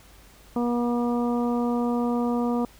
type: harmonic tone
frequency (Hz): 240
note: B3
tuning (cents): -49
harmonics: 1 / 2 / 3 / 4 / 5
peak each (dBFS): -23 / -29 / -33 / -35 / -37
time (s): 0.56-2.65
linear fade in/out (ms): 2
effects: added 50 Hz sine -52 dBFS peak until 2.79 s + pink hiss -53 dBFS RMS until 2.79 s